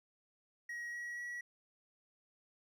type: tone with pitch steps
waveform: triangle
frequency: 1900 / 1914.3 / 1928.7 Hz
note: A#6 / A#6 / B6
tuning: +33 / +45 / -42 cents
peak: -39 dBFS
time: 0.69-1.41 s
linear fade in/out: 5 ms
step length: 240 ms
effects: none